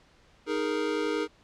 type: chord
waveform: square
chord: D# suspended fourth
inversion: none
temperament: equal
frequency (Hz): 311.1 / 415.3 / 466.2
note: D#4 / G#4 / A#4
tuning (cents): 0 / 0 / 0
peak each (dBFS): -32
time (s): 0.46-1.28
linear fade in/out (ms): 50
effects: pink hiss -60 dBFS RMS until 1.43 s + low-pass 5000 Hz 12 dB/octave